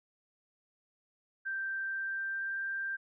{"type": "tone with pitch glide", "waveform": "sine", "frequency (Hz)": [1568, 1579.8], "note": ["G6", "G6"], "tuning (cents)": [0, 13], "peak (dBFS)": -33, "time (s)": [1.45, 2.97], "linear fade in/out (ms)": 20, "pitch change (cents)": 13, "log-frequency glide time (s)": [1.84, 2.59], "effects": []}